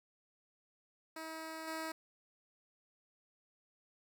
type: tone with level steps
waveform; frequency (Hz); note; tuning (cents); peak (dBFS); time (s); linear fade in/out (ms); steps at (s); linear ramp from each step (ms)
10% pulse; 320.2; D#4; +50; -35 / -31; 1.16-1.92; 5; 1.67; 10
effects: none